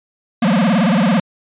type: tone with vibrato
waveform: square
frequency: 203.7 Hz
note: G#3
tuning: 33 cents flat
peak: -12 dBFS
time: 0.42-1.2 s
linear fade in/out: 5 ms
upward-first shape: sine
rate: 18 Hz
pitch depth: 300 cents each way
effects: resampled to 8000 Hz